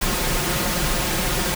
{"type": "noise with comb filter", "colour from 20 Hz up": "pink", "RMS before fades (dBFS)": -22, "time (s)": [0.01, 1.55], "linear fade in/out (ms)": 10, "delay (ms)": 5.6, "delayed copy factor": 0.6, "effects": []}